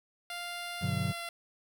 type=tone with pitch glide; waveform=10% pulse; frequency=698.5 to 684.5 Hz; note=F5 to F5; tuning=0 to -35 cents; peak=-29 dBFS; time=0.3-1.29 s; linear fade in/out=2 ms; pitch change=-35 cents; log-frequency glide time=0.85-0.92 s
type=chord; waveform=triangle; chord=G major seventh; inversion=none; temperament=just; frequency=98 / 122.5 / 147 / 183.75 Hz; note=G2 / B2 / D3 / F#3; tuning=0 / -14 / +2 / -12 cents; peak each=-33 dBFS; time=0.81-1.13 s; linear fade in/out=20 ms
effects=9-bit